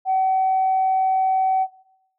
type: tone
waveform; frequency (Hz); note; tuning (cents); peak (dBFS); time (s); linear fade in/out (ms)
sine; 759; F#5; +44; -16; 0.05-1.67; 50
effects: noise-tail reverb RT60 0.7 s tail -18 dB re dry + tanh soft clip ceiling -12 dBFS